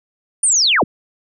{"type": "linear sweep", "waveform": "sine", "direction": "down", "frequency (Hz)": [9380, 63], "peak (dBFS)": -11, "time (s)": [0.43, 0.84], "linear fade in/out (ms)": 5, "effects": []}